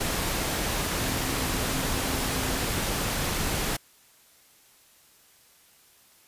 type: tone in noise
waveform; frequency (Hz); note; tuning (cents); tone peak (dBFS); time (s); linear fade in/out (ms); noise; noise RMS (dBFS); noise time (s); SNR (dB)
sine; 261.6; C4; 0; -36; 0.98-2.59; 10; pink; -28; 0-3.77; -11
effects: white hiss -58 dBFS RMS until 6.27 s + resampled to 32000 Hz